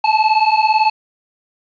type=beating tone pair; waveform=square; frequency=860 / 878 Hz; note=A5 / A5; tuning=-40 / -4 cents; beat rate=18 Hz; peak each=-15 dBFS; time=0.04-0.9 s; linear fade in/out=5 ms; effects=resampled to 11025 Hz + 7-bit